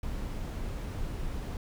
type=noise; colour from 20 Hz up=brown; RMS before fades=-35 dBFS; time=0.03-1.57 s; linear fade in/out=2 ms; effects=none